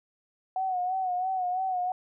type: tone with vibrato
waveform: sine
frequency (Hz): 740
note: F#5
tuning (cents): 0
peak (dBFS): -26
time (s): 0.56-1.92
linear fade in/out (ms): 2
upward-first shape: sine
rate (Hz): 3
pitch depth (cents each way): 55
effects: none